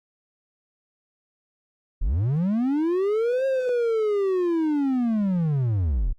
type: linear two-way sweep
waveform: triangle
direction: up then down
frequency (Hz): 30.87 to 540 to 30.87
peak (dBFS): -18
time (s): 2.01-6.13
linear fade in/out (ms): 10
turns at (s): 3.46
effects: Opus 48 kbps